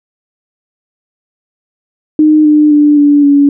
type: tone with pitch steps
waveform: sine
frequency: 306.7 / 300.9 / 295.2 / 289.7 / 284.2 Hz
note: D#4 / D4 / D4 / D4 / C#4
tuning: -25 / +42 / +9 / -24 / +43 cents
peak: -3 dBFS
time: 2.19-3.49 s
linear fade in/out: 2 ms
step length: 260 ms
effects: none